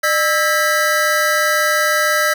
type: tone cluster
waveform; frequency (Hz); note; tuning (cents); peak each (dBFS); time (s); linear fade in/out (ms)
square; 604 / 1309 / 1613 / 1959; D5 / E6 / G6 / B6; +48 / -13 / +49 / -15; -20; 0.03-2.34; 10
effects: none